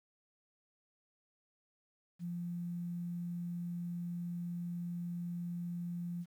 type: tone with quantisation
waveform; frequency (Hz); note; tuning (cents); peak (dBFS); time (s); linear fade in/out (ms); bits
sine; 173.8; F3; -8; -37; 2.19-6.26; 50; 11
effects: none

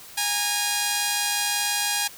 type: tone pair together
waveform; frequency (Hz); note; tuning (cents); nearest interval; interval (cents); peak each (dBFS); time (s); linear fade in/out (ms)
5% pulse; 821.5 / 932.3; G#5 / A#5; -19 / 0; major second; 219; -11 / -19; 0.17-2.08; 10
effects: white hiss -44 dBFS RMS until 2.17 s

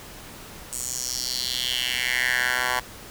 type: tone with high-pass filter sweep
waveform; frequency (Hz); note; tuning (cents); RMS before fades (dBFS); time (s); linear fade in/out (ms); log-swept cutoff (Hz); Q
10% pulse; 125.3; B2; +25; -26; 0.72-2.8; 10; 8100 to 1100; 3.5
effects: pink hiss -42 dBFS RMS until 3.1 s

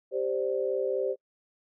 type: chord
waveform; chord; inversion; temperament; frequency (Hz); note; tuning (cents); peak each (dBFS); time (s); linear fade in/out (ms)
sine; G suspended fourth; none; equal; 392 / 523.3 / 587.3; G4 / C5 / D5; 0 / 0 / 0; -30 / -29 / -34; 0.11-1.16; 50
effects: noise-tail reverb RT60 0.1 s tail -26 dB re dry

